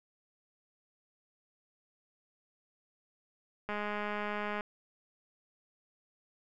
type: click train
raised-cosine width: 0.5 ms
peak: -22 dBFS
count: 192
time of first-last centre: 3.69-4.608 s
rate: 208 Hz
effects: none